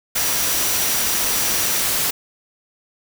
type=tone in noise; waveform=sine; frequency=5820 Hz; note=F#8; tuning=29 cents flat; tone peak=-28 dBFS; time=0.16-1.82 s; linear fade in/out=10 ms; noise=white; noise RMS=-20 dBFS; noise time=0.15-2.11 s; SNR=-11 dB; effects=none